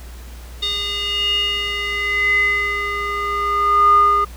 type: tone with band-pass filter sweep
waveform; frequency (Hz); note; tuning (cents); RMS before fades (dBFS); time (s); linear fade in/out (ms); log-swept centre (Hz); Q
square; 407.7; G#4; -32; -18; 0.62-4.25; 10; 3600 to 1100; 8.8
effects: added 60 Hz sine -33 dBFS peak until 4.36 s + pink hiss -43 dBFS RMS until 4.36 s